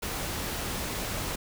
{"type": "noise", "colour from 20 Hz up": "pink", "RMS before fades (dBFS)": -33, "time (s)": [0.02, 1.36], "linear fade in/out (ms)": 10, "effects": []}